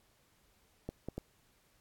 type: clicks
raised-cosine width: 2 ms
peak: -25 dBFS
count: 3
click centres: 0.89 / 1.086 / 1.18 s
effects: pink hiss -70 dBFS RMS until 1.8 s + AAC 64 kbps